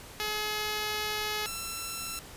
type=tone pair in turn; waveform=5% pulse; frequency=424.2 / 1343.2 Hz; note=G#4 / E6; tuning=+37 / +32 cents; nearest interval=octave + minor sixth; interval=1995 cents; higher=second; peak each=-19 / -23 dBFS; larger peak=first; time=0.2-1.46 / 1.46-2.19 s; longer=first; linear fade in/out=0 ms; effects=pink hiss -47 dBFS RMS until 2.36 s + resampled to 32000 Hz